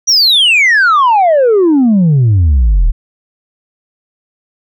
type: exponential sweep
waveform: sine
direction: down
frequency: 5940 to 35.82 Hz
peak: -3 dBFS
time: 0.07-2.92 s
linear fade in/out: 20 ms
effects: tanh soft clip ceiling -4 dBFS